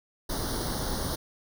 pink noise with comb filter, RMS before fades -31 dBFS, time 0.29-1.16 s, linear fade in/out 10 ms, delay 0.2 ms, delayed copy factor +0.95, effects none

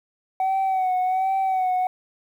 sine tone with vibrato, 753 Hz, F#5, 30 cents sharp, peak -17 dBFS, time 0.4-1.87 s, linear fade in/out 2 ms, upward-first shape sine, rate 1.3 Hz, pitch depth 43 cents each way, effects tanh soft clip ceiling -18 dBFS + 9-bit

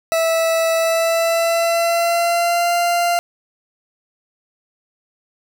40% pulse tone with pitch glide, 655 to 693.9 Hz, E5 to F5, -11 to -11 cents, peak -14 dBFS, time 0.12-3.19 s, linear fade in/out 0 ms, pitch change +100 cents, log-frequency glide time 0.75-2.73 s, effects none

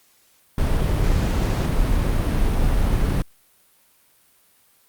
brown noise, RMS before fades -19 dBFS, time 0.58-3.22 s, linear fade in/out 2 ms, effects white hiss -58 dBFS RMS until 4.88 s + Opus 48 kbps

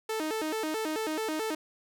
sawtooth tone with vibrato, 370 Hz, F#4, in tune, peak -26 dBFS, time 0.09-1.55 s, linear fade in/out 5 ms, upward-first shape square, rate 4.6 Hz, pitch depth 300 cents each way, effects none

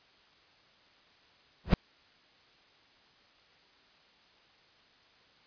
brown noise with exponential growth, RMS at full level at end -17 dBFS, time 1.64-1.74 s, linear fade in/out 2 ms, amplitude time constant 20 ms, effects white hiss -62 dBFS RMS until 5.46 s + resampled to 11025 Hz

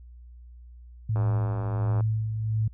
sine tone with tremolo, 109.7 Hz, A2, 5 cents flat, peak -21 dBFS, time 1.09-2.68 s, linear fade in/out 5 ms, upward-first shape sine, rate 1.4 Hz, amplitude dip 50%
click train, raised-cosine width 1 ms, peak -22 dBFS, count 83, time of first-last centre 1.16-2.007 s, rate 96.8 Hz
effects added 60 Hz sine -44 dBFS peak until 2.73 s

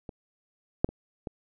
clicks, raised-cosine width 2 ms, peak -25 / -7 / -26 / -21 dBFS, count 4, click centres 0.092 / 0.845 / 0.89 / 1.272 s, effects none

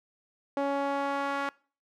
sawtooth tone with band-pass filter sweep, 279.4 Hz, C#4, 14 cents sharp, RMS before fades -30 dBFS, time 0.57-1.49 s, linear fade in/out 0 ms, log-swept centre 640 to 1300 Hz, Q 1.4, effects noise-tail reverb RT60 0.4 s tail -23 dB re dry

